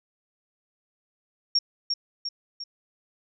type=tone with echo; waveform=sine; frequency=5540 Hz; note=F8; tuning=15 cents flat; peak=-18 dBFS; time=1.55-1.59 s; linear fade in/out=5 ms; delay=350 ms; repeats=3; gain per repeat=-5 dB; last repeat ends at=2.64 s; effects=none